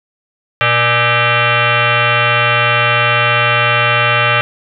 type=tone with frequency modulation; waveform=sine; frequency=595 Hz; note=D5; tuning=22 cents sharp; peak=-9 dBFS; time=0.61-4.41 s; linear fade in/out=0 ms; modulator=357 Hz; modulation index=6.9; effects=none